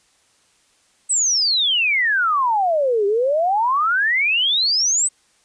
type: exponential two-way sweep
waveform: sine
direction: down then up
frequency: 8260 to 392 to 8260 Hz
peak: -15 dBFS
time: 1.09-5.09 s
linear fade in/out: 20 ms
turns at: 3.06 s
effects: white hiss -59 dBFS RMS until 5.44 s + resampled to 22050 Hz